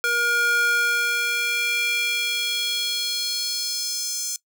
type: tone with high-pass filter sweep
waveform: square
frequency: 475 Hz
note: A#4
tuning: 33 cents sharp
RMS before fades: -23 dBFS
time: 0.04-4.36 s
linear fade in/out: 0 ms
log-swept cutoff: 1100 to 6400 Hz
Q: 2.9
effects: noise-tail reverb RT60 0.1 s tail -20 dB re dry